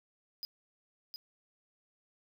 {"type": "tone with echo", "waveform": "square", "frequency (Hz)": 4978, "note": "D#8", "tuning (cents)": 0, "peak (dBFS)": -38, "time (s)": [0.43, 0.45], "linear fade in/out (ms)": 0, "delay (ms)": 710, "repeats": 1, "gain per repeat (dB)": -4, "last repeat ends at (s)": 1.16, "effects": []}